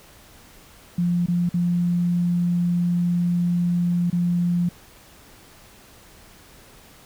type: tone with dropouts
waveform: sine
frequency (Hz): 174.61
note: F3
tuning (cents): 0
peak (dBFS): -18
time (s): 0.98-4.69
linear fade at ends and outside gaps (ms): 5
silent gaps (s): 1.261-1.283 / 1.492-1.54 / 4.101-4.127
effects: pink hiss -49 dBFS RMS until 7.05 s